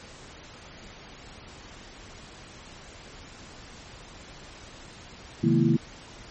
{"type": "tone cluster", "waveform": "sine", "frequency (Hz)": [136.7, 162.2, 216.9, 238.1, 333.9], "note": ["C#3", "E3", "A3", "A#3", "E4"], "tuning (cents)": [-24, -28, -25, 37, 22], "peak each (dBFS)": -25, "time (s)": [5.43, 5.77], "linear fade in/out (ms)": 10, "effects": ["pink hiss -46 dBFS RMS until 6.3 s", "MP3 32 kbps"]}